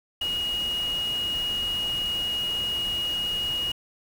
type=tone in noise; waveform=sine; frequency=2881 Hz; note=F#7; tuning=47 cents flat; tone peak=-25 dBFS; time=0.21-3.72 s; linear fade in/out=5 ms; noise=pink; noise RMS=-39 dBFS; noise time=0.21-3.72 s; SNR=+11 dB; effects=none